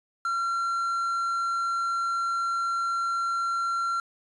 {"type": "tone with quantisation", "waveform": "triangle", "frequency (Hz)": 1368, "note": "F6", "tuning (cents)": -36, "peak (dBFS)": -23, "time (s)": [0.25, 4], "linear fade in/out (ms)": 2, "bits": 8, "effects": ["resampled to 24000 Hz"]}